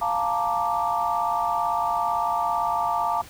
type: chord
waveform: sine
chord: Bb major seventh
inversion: second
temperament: equal with one note detuned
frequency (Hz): 698.5 / 874.4 / 932.3 / 1174.7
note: F5 / A5 / Bb5 / D6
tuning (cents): 0 / -11 / 0 / 0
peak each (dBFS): -27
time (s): 0.01-3.22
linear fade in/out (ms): 10
effects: pink hiss -45 dBFS RMS until 3.29 s